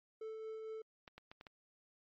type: tone with tremolo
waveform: triangle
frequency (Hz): 440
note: A4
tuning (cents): 0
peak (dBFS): -40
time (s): 0.21-0.82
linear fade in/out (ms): 5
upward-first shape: triangle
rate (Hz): 4.4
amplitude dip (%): 30
type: clicks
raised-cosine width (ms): 0.3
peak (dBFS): -36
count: 5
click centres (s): 1.078 / 1.18 / 1.315 / 1.411 / 1.468
effects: MP3 32 kbps